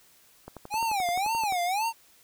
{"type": "click train", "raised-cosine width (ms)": 1, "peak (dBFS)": -26, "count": 13, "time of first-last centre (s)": [0.48, 1.523], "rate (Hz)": 11.5}
{"type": "tone with vibrato", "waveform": "square", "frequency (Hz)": 799, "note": "G5", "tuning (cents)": 33, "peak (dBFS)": -26, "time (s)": [0.7, 1.93], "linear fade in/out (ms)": 50, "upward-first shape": "sine", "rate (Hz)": 1.9, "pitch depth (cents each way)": 240}
{"effects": ["white hiss -59 dBFS RMS until 2.23 s"]}